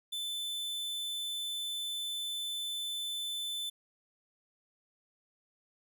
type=tone; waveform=45% pulse; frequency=3520 Hz; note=A7; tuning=in tune; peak=-35 dBFS; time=0.12-3.7 s; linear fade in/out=10 ms; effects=none